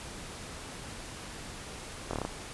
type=slowing click train; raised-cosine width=1 ms; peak=-18 dBFS; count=6; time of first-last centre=2.11-2.25 s; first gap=23 ms; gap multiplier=1.1; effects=pink hiss -43 dBFS RMS until 2.53 s + resampled to 24000 Hz

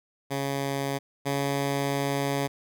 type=tone pair in turn; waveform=10% pulse; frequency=138.59 / 139.88 Hz; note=C#3 / C#3; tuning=0 / +16 cents; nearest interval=unison; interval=16 cents; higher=second; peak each=-19 / -17 dBFS; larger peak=second; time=0.3-0.99 / 1.25-2.48 s; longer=second; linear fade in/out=20 ms; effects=none

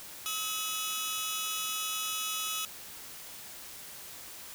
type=tone cluster; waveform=15% pulse; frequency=1280 / 2956 / 3399 Hz; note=D#6 / F#7 / G#7; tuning=+49 / -2 / +39 cents; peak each=-30 dBFS; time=0.26-2.65 s; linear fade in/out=0 ms; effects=white hiss -46 dBFS RMS until 4.54 s

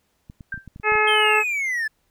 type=clicks; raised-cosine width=5 ms; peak=-27 dBFS; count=9; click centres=0.299 / 0.408 / 0.542 / 0.577 / 0.677 / 0.761 / 0.799 / 0.921 / 0.954 s
type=tone with exponential decay; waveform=sine; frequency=1574 Hz; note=G6; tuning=7 cents sharp; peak=-23 dBFS; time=0.52-0.67 s; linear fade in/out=5 ms; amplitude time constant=32 ms
type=harmonic tone; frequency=427.2 Hz; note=G#4; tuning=49 cents sharp; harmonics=1 / 2 / 3 / 4 / 5 / 6; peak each=-23 / -23 / -23 / -23 / -23 / -23 dBFS; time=0.83-1.44 s; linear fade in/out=50 ms
type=linear sweep; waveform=triangle; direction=down; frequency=3200 to 1708 Hz; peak=-20 dBFS; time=1.07-1.88 s; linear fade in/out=10 ms
effects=pink hiss -68 dBFS RMS until 2.1 s

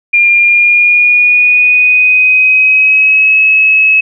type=tone with pitch glide; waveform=sine; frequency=2403 to 2575 Hz; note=D7 to E7; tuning=+39 to -41 cents; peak=-4 dBFS; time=0.13-4.01 s; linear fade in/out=10 ms; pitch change=+120 cents; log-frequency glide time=0.38-3.38 s; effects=none

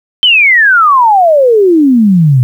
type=exponential sweep; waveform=sine; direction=down; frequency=3136 to 120 Hz; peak=-3 dBFS; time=0.23-2.43 s; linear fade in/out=0 ms; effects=7-bit

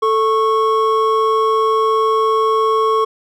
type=tone pair together; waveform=triangle; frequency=441.4 / 1100 Hz; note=A4 / C#6; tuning=+5 / -14 cents; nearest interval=octave + major third; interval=1581 cents; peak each=-13 dBFS; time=0.02-3.05 s; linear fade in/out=10 ms; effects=none

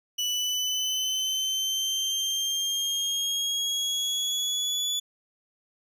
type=exponential sweep; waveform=30% pulse; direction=up; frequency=2960 to 3445 Hz; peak=-23 dBFS; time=0.18-5 s; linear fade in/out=10 ms; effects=resampled to 32000 Hz

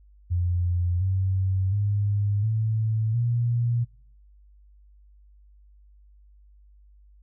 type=tone with pitch steps; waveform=sine; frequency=88 / 94.86 / 102.26 / 110.23 / 118.83 Hz; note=F2 / F#2 / G#2 / A2 / A#2; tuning=+14 / +44 / -26 / +4 / +34 cents; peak=-21 dBFS; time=0.3-3.85 s; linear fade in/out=20 ms; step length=710 ms; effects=noise-tail reverb RT60 0.5 s tail -22 dB re dry + added 50 Hz sine -51 dBFS peak until 7.22 s

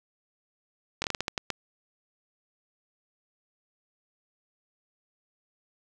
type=slowing click train; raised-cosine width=0.2 ms; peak=-11 dBFS; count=9; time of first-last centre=1.02-1.503 s; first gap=21 ms; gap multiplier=1.29; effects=8-bit

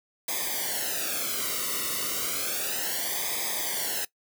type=noise with flanger; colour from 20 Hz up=white; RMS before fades=-30 dBFS; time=0.28-4.05 s; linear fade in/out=5 ms; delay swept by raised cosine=0.7 to 1.23 ms; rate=0.32 Hz; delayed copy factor=-1; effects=noise-tail reverb RT60 0.1 s tail -19 dB re dry

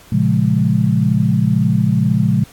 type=chord; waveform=sine; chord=Bb minor seventh; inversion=none; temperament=equal; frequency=116.54 / 138.59 / 174.61 / 207.7 Hz; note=Bb2 / Db3 / F3 / Ab3; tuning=0 / 0 / 0 / 0 cents; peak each=-17 dBFS; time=0.12-2.44 s; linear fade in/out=5 ms; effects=pink hiss -44 dBFS RMS until 2.52 s + AAC 64 kbps

